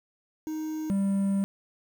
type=tone pair in turn; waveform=triangle; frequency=312.3 / 196.74 Hz; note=D#4 / G3; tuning=+7 / +7 cents; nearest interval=minor sixth; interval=800 cents; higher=first; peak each=-28 / -21 dBFS; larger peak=second; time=0.47-0.9 / 0.9-1.44 s; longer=second; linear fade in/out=0 ms; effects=8-bit